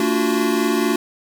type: tone cluster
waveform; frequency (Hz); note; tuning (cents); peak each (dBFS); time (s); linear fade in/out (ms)
square; 225.5 / 290.6 / 346.1 / 370.3; A3 / D4 / F4 / F#4; +43 / -18 / -16 / +1; -23; 0-0.96; 2
effects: 7-bit